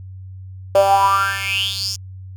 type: tone with high-pass filter sweep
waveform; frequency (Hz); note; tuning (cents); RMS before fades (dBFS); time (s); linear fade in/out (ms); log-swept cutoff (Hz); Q
10% pulse; 196; G3; 0; -17; 0.75-1.96; 2; 550 to 5900; 9.3
effects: added 94 Hz sine -32 dBFS peak until 2.36 s